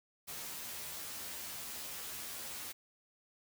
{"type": "noise with comb filter", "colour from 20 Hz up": "white", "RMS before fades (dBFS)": -44, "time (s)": [0.27, 2.73], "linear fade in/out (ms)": 20, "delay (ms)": 13, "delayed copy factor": 0.9, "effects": []}